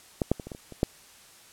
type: clicks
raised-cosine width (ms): 2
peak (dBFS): -11 / -8 / -23 / -25 / -23 / -28 / -28 / -8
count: 8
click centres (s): 0.218 / 0.316 / 0.398 / 0.47 / 0.518 / 0.549 / 0.723 / 0.831
effects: white hiss -53 dBFS RMS until 1.52 s + low-pass 11000 Hz 12 dB/octave